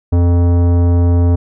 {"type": "tone with tanh clipping", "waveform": "sine", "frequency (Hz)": 86.9, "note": "F2", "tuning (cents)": -8, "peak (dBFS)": -10, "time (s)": [0.12, 1.36], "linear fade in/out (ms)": 10, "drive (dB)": 16, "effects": []}